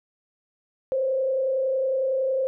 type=tone with frequency modulation; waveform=sine; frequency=528 Hz; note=C5; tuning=16 cents sharp; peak=-21 dBFS; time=0.92-2.47 s; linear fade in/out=0 ms; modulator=30.9 Hz; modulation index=0.49; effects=none